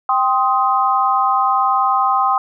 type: chord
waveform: sine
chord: C minor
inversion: second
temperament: just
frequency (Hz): 784.9 / 1046.5 / 1255.8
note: G5 / C6 / Eb6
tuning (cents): +2 / 0 / +16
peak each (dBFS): -17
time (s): 0.09-2.38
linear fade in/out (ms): 2
effects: none